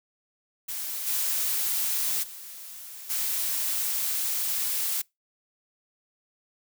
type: noise with level steps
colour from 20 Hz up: blue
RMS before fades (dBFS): -33 / -27 / -42 / -28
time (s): 0.68-5.02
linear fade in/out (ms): 10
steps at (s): 1.06 / 2.22 / 3.09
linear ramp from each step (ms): 20
effects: noise-tail reverb RT60 0.2 s tail -25 dB re dry